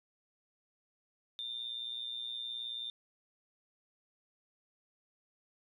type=tone with amplitude modulation; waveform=sine; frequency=3603 Hz; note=A7; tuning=40 cents sharp; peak=-34 dBFS; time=1.39-2.9 s; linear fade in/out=0 ms; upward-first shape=sine; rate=119 Hz; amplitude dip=75%; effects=tanh soft clip ceiling -30 dBFS